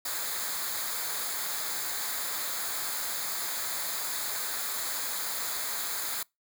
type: noise with comb filter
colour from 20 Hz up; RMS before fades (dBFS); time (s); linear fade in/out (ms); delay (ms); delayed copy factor
white; -33; 0.05-6.23; 5; 0.35; -0.7
effects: noise-tail reverb RT60 0.2 s tail -25 dB re dry